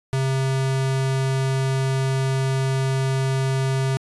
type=tone; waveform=square; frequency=133.4 Hz; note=C3; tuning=34 cents sharp; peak=-20 dBFS; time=0.13-3.97 s; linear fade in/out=0 ms; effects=resampled to 24000 Hz